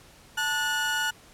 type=tone pair together; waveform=30% pulse; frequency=880 / 1457.9 Hz; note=A5 / F#6; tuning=0 / -26 cents; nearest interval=major sixth; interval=874 cents; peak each=-29 / -23 dBFS; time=0.37-1.11 s; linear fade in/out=10 ms; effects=pink hiss -53 dBFS RMS until 1.33 s + low-pass 12000 Hz 12 dB/octave